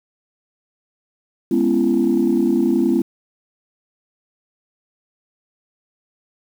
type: chord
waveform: sine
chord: C# minor seventh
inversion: second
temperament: equal with one note detuned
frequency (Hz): 207.7 / 246.9 / 277.2 / 337.3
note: G#3 / B3 / C#4 / E4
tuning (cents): 0 / 0 / 0 / +40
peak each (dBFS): -21 / -18 / -20 / -17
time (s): 1.51-3.02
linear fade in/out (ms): 5
effects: tanh soft clip ceiling -7 dBFS + 7-bit